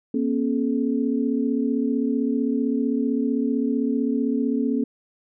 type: tone cluster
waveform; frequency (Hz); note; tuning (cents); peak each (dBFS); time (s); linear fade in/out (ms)
sine; 236.5 / 272.1 / 430.4; A#3 / C#4 / A4; +25 / -32 / -38; -23 / -23 / -29; 0.14-4.84; 5
effects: none